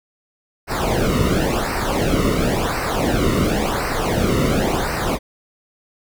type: noise with flanger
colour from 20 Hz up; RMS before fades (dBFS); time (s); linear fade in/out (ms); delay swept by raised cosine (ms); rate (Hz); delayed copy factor
brown; -19; 0.67-5.19; 50; 0.29 to 1.25; 0.94; -0.85
effects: none